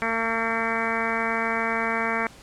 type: harmonic tone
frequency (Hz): 227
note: A#3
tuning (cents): -46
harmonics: 1 / 2 / 3 / 4 / 5 / 6 / 7 / 8 / 9 / 10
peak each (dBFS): -32 / -32 / -32 / -32 / -32 / -32 / -32 / -32 / -32 / -32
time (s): 0.02-2.27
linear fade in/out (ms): 0
effects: pink hiss -48 dBFS RMS until 2.42 s + low-pass 9000 Hz 12 dB/octave